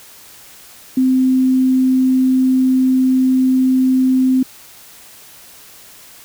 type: tone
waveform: sine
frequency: 259 Hz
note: C4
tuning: 17 cents flat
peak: -10 dBFS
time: 0.97-4.43 s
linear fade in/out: 5 ms
effects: white hiss -41 dBFS RMS until 6.24 s